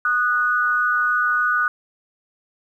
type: tone pair together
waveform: sine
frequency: 1228.2 / 1475 Hz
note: D#6 / F#6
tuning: -23 / -6 cents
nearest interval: minor third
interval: 317 cents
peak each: -21 / -18 dBFS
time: 0.05-1.68 s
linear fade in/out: 2 ms
effects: 9-bit